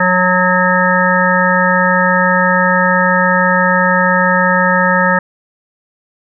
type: harmonic tone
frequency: 182.6 Hz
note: F#3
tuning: 23 cents flat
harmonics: 1 / 3 / 5 / 7 / 9 / 10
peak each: -16 / -16 / -16 / -16 / -16 / -16 dBFS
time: 0-5.19 s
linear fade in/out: 5 ms
effects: none